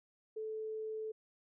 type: tone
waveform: sine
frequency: 436.5 Hz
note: A4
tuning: 14 cents flat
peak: -38 dBFS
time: 0.36-1.12 s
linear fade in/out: 10 ms
effects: none